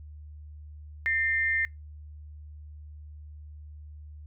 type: tone pair together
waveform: sine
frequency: 1816.1 / 2093 Hz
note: A#6 / C7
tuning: -46 / 0 cents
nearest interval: major second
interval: 246 cents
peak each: -26 / -27 dBFS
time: 1.06-1.65 s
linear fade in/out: 0 ms
effects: noise-tail reverb RT60 0.2 s tail -25 dB re dry + added 75 Hz sine -42 dBFS peak until 4.26 s